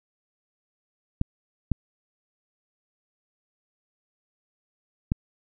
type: clicks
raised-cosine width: 5 ms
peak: -10 dBFS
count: 3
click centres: 1.214 / 1.717 / 5.119 s
effects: none